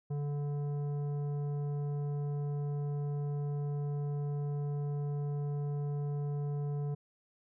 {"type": "tone with tanh clipping", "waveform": "sine", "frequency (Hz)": 144.8, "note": "D3", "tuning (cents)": -24, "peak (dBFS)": -34, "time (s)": [0.1, 6.95], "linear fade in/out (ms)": 10, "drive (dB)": 11, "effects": []}